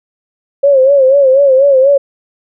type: tone with vibrato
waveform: sine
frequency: 543 Hz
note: C#5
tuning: 36 cents flat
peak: -4 dBFS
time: 0.63-1.98 s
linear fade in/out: 10 ms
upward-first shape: sine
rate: 4.1 Hz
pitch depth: 86 cents each way
effects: none